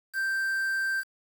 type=tone with quantisation; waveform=triangle; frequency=1568 Hz; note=G6; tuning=in tune; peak=-24 dBFS; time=0.13-1.04 s; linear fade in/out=50 ms; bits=7; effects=none